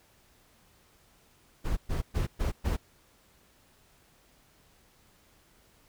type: noise bursts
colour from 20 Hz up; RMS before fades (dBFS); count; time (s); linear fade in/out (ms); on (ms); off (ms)
brown; -28; 5; 1.64-2.77; 20; 130; 120
effects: pink hiss -63 dBFS RMS until 5.88 s